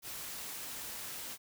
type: noise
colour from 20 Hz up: white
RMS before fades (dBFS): -43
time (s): 0.02-1.38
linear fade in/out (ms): 50
effects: none